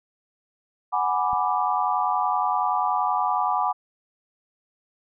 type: chord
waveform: sine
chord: G# half-diminished seventh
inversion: third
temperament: equal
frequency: 740 / 830.6 / 987.8 / 1174.7 Hz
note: F#5 / G#5 / B5 / D6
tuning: 0 / 0 / 0 / 0 cents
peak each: -26 dBFS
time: 0.92-3.73 s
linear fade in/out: 20 ms
type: click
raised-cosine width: 5 ms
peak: -28 dBFS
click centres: 1.332 s
effects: none